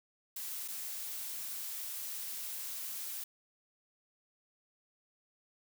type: noise with dropouts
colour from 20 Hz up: blue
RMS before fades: -41 dBFS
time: 0.36-3.24 s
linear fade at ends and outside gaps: 5 ms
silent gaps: 0.679-0.683 s
effects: none